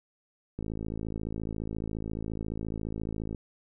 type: click train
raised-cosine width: 3 ms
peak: -22 dBFS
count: 151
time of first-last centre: 0.59-3.347 s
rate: 54.4 Hz
effects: none